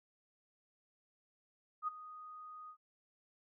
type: tone with ADSR envelope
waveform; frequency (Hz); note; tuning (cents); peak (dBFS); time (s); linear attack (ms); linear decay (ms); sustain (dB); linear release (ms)
sine; 1243; D#6; -2; -32; 1.82-2.77; 56; 16; -16; 79
effects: none